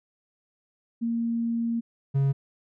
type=tone pair in turn; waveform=sine / triangle; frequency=231.9 / 137.64 Hz; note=A#3 / C#3; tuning=-9 / -12 cents; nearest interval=major sixth; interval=903 cents; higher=first; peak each=-24 / -18 dBFS; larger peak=second; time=1.01-1.81 / 2.14-2.33 s; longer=first; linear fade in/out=20 ms; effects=none